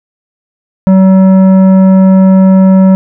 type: tone with tanh clipping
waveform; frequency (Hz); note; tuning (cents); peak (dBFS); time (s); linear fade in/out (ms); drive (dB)
sine; 189.7; F#3; +43; -3; 0.87-2.95; 0; 11
effects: none